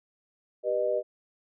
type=chord; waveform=sine; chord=G augmented; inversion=none; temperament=just; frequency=392 / 490 / 612.5 Hz; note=G4 / B4 / D#5; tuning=0 / -14 / -27 cents; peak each=-32 / -29 / -27 dBFS; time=0.63-1.03 s; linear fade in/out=50 ms; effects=none